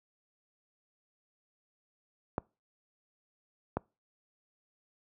clicks, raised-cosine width 1 ms, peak -16 dBFS, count 2, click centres 2.381 / 3.77 s, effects noise-tail reverb RT60 0.3 s tail -26 dB re dry + high-pass 60 Hz 12 dB/octave

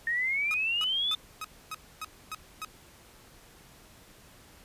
sine exponential sweep, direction up, 1834 to 3600 Hz, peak -26 dBFS, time 0.07-1.15 s, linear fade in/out 2 ms
sawtooth tone bursts, 1268 Hz, D#6, 32 cents sharp, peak -31 dBFS, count 8, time 0.51-2.648 s, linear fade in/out 0 ms, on 31 ms, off 270 ms
effects pink hiss -55 dBFS RMS until 4.64 s + resampled to 32000 Hz

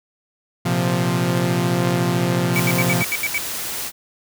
sawtooth chord, Bb suspended second, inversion none, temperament equal with one note detuned, 116.54 / 130.44 / 174.61 Hz, Bb2 / C3 / F3, 0 / -5 / 0 cents, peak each -21 / -18 / -16 dBFS, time 0.65-3.03 s, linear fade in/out 10 ms
white noise, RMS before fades -27 dBFS, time 2.52-3.92 s, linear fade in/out 50 ms
triangle tone bursts, 2284 Hz, D7, 49 cents flat, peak -17 dBFS, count 8, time 2.56-3.379 s, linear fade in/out 0 ms, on 35 ms, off 77 ms
effects none

